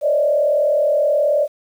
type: tone with frequency modulation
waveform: sine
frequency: 591 Hz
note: D5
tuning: 11 cents sharp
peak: -13 dBFS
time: 0.01-1.48 s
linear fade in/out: 50 ms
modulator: 39 Hz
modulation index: 1
effects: 8-bit